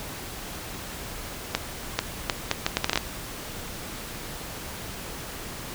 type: accelerating click train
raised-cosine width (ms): 0.2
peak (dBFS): -4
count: 11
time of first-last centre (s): 1.55-2.975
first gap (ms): 440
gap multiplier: 0.7
effects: pink hiss -37 dBFS RMS until 5.74 s